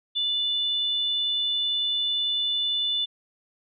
sine tone pair together, 2920 / 3509 Hz, F#7 / A7, -24 / -5 cents, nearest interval minor third, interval 319 cents, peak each -34 / -23 dBFS, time 0.15-3.06 s, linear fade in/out 20 ms, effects none

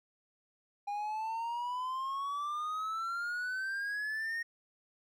triangle exponential sweep, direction up, 809 to 1864.7 Hz, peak -32 dBFS, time 0.87-4.43 s, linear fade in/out 10 ms, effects none

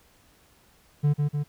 triangle tone with echo, 146.6 Hz, D3, 3 cents flat, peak -16 dBFS, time 1.03-1.14 s, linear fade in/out 20 ms, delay 150 ms, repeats 2, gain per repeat -3 dB, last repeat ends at 1.44 s, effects pink hiss -60 dBFS RMS until 1.48 s

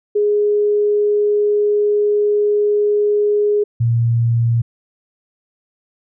sine tone pair in turn, 415.3 / 116.82 Hz, G#4 / A#2, 0 / +4 cents, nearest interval octave + minor seventh, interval 2196 cents, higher first, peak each -12 dBFS, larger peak neither, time 0.15-3.64 / 3.8-4.62 s, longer first, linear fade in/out 10 ms, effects none

